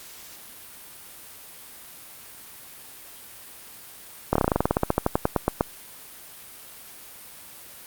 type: slowing click train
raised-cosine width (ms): 1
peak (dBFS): -5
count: 21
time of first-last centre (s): 4.33-5.609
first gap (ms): 25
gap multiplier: 1.09
effects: white hiss -44 dBFS RMS until 7.86 s + Opus 48 kbps